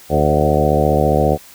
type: harmonic tone with a mistuned harmonic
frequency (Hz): 74.8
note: D2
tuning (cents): +32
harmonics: 1 / 2 / 3 / 4 / 5 / 6 / 7 / 8 / 9 / 10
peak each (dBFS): -20 / -19 / -22 / -24 / -22 / -20 / -19 / -22 / -23 / -20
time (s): 0.09-1.38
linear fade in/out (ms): 50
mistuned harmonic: 8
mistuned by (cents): -19
effects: white hiss -42 dBFS RMS until 1.54 s